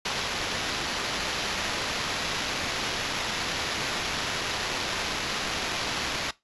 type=noise with sample-and-hold; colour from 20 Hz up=white; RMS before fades=-30 dBFS; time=0.05-6.31 s; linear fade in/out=5 ms; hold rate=8820 Hz; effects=noise-tail reverb RT60 0.2 s tail -19 dB re dry + resampled to 24000 Hz